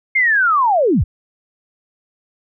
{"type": "linear sweep", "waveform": "sine", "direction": "down", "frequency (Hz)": [2154, 41.2], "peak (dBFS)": -11, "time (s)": [0.15, 1.04], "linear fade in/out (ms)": 10, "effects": []}